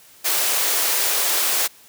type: high-pass noise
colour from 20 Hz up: white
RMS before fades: -20 dBFS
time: 0.24-1.68 s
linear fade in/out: 20 ms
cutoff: 360 Hz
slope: 24 dB/octave
effects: white hiss -49 dBFS RMS until 1.88 s + high-pass 60 Hz 12 dB/octave